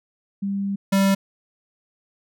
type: tone pair in turn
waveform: sine / square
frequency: 198.2 / 195.25 Hz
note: G3 / G3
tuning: +19 / -7 cents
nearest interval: unison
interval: 26 cents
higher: first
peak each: -22 / -16 dBFS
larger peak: second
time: 0.42-0.76 / 0.92-1.15 s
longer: first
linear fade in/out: 10 ms
effects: none